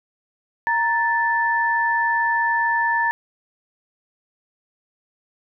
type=tone pair together; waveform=sine; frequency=932.3 / 1758.9 Hz; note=A#5 / A6; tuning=0 / -1 cents; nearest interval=major seventh; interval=1099 cents; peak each=-20 dBFS; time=0.67-3.11 s; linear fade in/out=0 ms; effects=none